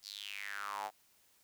square tone with high-pass filter sweep, 50.6 Hz, G#1, 44 cents flat, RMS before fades -43 dBFS, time 0.02-0.91 s, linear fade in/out 50 ms, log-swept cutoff 5000 to 720 Hz, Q 6.1, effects white hiss -69 dBFS RMS until 1.43 s

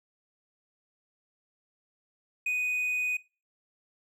triangle tone, 2489 Hz, D#7, in tune, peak -25 dBFS, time 2.46-3.17 s, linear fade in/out 5 ms, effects noise-tail reverb RT60 0.3 s tail -20 dB re dry

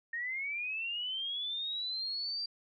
sine linear sweep, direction up, 1829 to 4729 Hz, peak -34 dBFS, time 0.13-2.46 s, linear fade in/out 5 ms, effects none

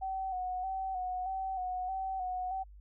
sine tone with vibrato, 749 Hz, F#5, 21 cents sharp, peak -33 dBFS, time 0.01-2.64 s, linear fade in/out 20 ms, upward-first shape square, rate 1.6 Hz, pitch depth 36 cents each way, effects added 50 Hz sine -50 dBFS peak until 2.8 s

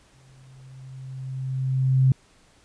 sine tone with exponential growth, 131.5 Hz, C3, 9 cents sharp, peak -13 dBFS, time 0.14-2.12 s, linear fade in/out 2 ms, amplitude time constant 430 ms, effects pink hiss -58 dBFS RMS until 2.64 s + resampled to 22050 Hz

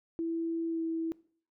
sine tone with pitch glide, 330.8 to 326.8 Hz, E4 to E4, +6 to -15 cents, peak -30 dBFS, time 0.19-1.12 s, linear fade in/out 0 ms, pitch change -21 cents, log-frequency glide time 0.68-0.81 s, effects noise-tail reverb RT60 0.5 s tail -21 dB re dry

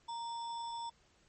sine tone with sample-and-hold, 931 Hz, A#5, 2 cents flat, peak -38 dBFS, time 0.08-0.9 s, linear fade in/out 10 ms, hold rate 4410 Hz, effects pink hiss -69 dBFS RMS until 1.28 s + MP3 32 kbps

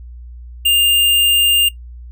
square tone, 2805 Hz, F7, 7 cents sharp, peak -10 dBFS, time 0.65-1.69 s, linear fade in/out 10 ms, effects noise-tail reverb RT60 0.1 s tail -18 dB re dry + added 60 Hz sine -31 dBFS peak until 2.11 s

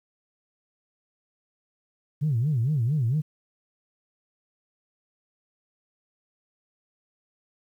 sine tone with vibrato, 132.6 Hz, C3, 23 cents sharp, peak -20 dBFS, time 2.21-3.22 s, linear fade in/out 20 ms, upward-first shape sine, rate 4.4 Hz, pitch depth 290 cents each way, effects tanh soft clip ceiling -17 dBFS + 10-bit

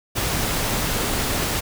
pink noise, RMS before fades -23 dBFS, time 0.15-1.61 s, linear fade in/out 20 ms, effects none

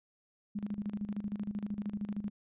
sine tone with tremolo, 205.9 Hz, G#3, 15 cents flat, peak -32 dBFS, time 0.55-2.3 s, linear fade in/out 10 ms, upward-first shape square, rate 13 Hz, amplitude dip 75%, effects resampled to 8000 Hz

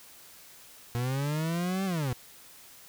40% pulse linear two-way sweep, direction up then down, 117.7 to 195.8 to 117.7 Hz, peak -27 dBFS, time 0.95-2.13 s, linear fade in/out 0 ms, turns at 1.85 s, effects white hiss -52 dBFS RMS until 2.88 s

